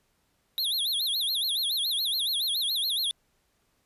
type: tone with vibrato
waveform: square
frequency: 3729 Hz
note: A#7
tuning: in tune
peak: -26 dBFS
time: 0.58-3.11 s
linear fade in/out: 0 ms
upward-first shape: sine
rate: 7.1 Hz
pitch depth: 240 cents each way
effects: pink hiss -71 dBFS RMS until 3.85 s + resampled to 32000 Hz